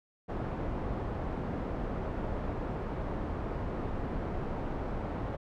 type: low-pass noise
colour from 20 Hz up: pink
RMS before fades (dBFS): -35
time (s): 0.28-5.37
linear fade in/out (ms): 20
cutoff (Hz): 910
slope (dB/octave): 12
effects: none